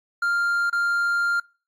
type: tone with dropouts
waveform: triangle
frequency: 1396.9 Hz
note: F6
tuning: in tune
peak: -18 dBFS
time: 0.22-1.4 s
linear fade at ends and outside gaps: 5 ms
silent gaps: 0.699-0.727 s
effects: noise-tail reverb RT60 0.4 s tail -26 dB re dry + AAC 64 kbps